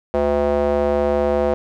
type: tone with band-pass filter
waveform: square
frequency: 72.4 Hz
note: D2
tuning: 24 cents flat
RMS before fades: -18 dBFS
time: 0.14-1.54 s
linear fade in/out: 0 ms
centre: 560 Hz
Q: 2.8
effects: none